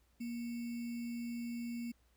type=tone with sample-and-hold; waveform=sine; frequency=236.2 Hz; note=A#3; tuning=23 cents sharp; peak=-38 dBFS; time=0.2-1.92 s; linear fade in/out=10 ms; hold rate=2450 Hz; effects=added 60 Hz sine -70 dBFS peak until 2.16 s + pink hiss -75 dBFS RMS until 2.16 s